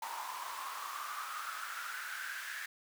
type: noise with high-pass filter sweep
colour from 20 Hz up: pink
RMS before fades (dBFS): -42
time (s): 0.02-2.66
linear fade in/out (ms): 5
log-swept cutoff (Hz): 920 to 1700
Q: 7.6
effects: none